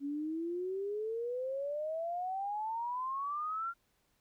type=exponential sweep; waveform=sine; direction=up; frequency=277.2 to 1396.9 Hz; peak=-34 dBFS; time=0-3.74 s; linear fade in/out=50 ms; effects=pink hiss -75 dBFS RMS until 4.2 s